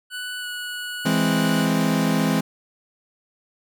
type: tone with pitch glide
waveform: 25% pulse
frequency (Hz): 1485 to 1467.9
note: F#6 to F#6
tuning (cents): +6 to -14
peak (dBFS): -25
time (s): 0.1-1.68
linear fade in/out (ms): 50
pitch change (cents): -20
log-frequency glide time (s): 0.4-0.46
type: chord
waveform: 40% pulse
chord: E augmented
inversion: none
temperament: equal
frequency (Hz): 164.81 / 207.7 / 261.6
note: E3 / G#3 / B#3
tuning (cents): 0 / 0 / 0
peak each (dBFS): -22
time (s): 1.05-2.41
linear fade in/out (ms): 10
effects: none